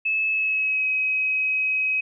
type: tone with pitch glide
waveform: sine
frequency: 2600 to 2539 Hz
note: E7 to D#7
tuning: -24 to +34 cents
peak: -20 dBFS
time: 0.05-2.01 s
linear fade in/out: 10 ms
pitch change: -42 cents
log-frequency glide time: 0.3-0.87 s
effects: none